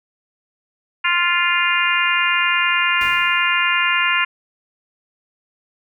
harmonic tone, 349.2 Hz, F4, in tune, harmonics 3 / 4 / 5 / 6 / 7 / 8, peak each -22 / -22 / -22 / -22 / -22 / -22 dBFS, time 1.04-4.25 s, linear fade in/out 10 ms
pink noise with exponential decay, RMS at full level -34 dBFS, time 3.01-3.75 s, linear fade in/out 0 ms, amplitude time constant 160 ms
effects none

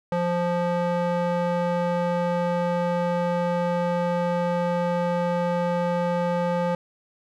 square tone with band-pass filter, 174.61 Hz, F3, in tune, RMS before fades -24 dBFS, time 0.12-6.75 s, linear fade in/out 2 ms, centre 640 Hz, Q 1.1, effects none

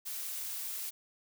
blue noise, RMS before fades -39 dBFS, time 0.05-0.91 s, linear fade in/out 20 ms, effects none

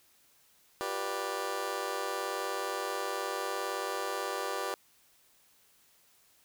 20% pulse chord, G dominant seventh, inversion third, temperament just, 352.8 / 392 / 490 / 588 Hz, F4 / G4 / B4 / D5, +18 / 0 / -14 / +2 cents, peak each -38 / -33 / -33 / -34 dBFS, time 0.81-4.74 s, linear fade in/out 0 ms, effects white hiss -65 dBFS RMS until 6.44 s

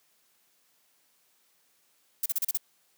violet noise bursts, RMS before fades -27 dBFS, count 6, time 2.23-2.574 s, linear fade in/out 5 ms, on 29 ms, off 34 ms, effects white hiss -68 dBFS RMS until 2.97 s + high-pass 150 Hz 12 dB/octave

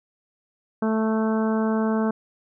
harmonic tone, 220 Hz, A3, in tune, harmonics 1 / 2 / 3 / 4 / 5 / 6 / 7, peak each -21 / -27 / -31 / -33 / -35 / -37 / -38 dBFS, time 0.82-2.11 s, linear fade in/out 5 ms, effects none

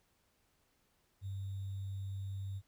sine tone with sample-and-hold, 97.4 Hz, G2, 11 cents flat, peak -38 dBFS, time 1.21-2.62 s, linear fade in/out 50 ms, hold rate 3675 Hz, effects pink hiss -75 dBFS RMS until 2.67 s

